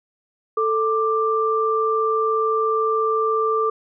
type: tone pair together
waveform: sine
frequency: 441.5 / 1181 Hz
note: A4 / D6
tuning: +6 / +9 cents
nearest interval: octave + perfect fourth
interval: 1703 cents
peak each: -20 dBFS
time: 0.57-3.7 s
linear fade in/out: 5 ms
effects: none